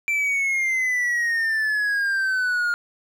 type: exponential sweep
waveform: triangle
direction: down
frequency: 2349 to 1414 Hz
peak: -18 dBFS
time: 0.08-2.74 s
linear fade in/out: 0 ms
effects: none